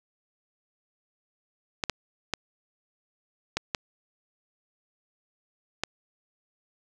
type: clicks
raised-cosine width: 0.2 ms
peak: -9 dBFS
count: 6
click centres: 1.838 / 1.897 / 2.337 / 3.57 / 3.748 / 5.836 s
effects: none